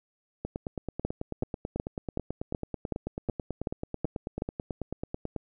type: two click trains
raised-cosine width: 2 ms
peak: -15 / -19 dBFS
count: 10 / 46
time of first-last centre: 1.05-4.421 / 0.45-5.363 s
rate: 2.67 / 9.16 Hz
effects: none